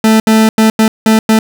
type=tone bursts at uneven times; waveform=40% pulse; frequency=220 Hz; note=A3; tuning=in tune; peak=-4 dBFS; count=6; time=0.04-0.2 / 0.27-0.49 / 0.58-0.7 / 0.79-0.88 / 1.06-1.19 / 1.29-1.39 s; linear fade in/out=2 ms; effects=none